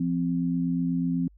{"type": "tone pair together", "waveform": "sine", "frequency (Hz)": [171.8, 260], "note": ["F3", "C4"], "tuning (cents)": [-28, -11], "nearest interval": "perfect fifth", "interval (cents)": 717, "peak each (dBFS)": -26, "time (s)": [0, 1.28], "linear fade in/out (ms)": 5, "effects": ["added 50 Hz sine -52 dBFS peak until 1.37 s"]}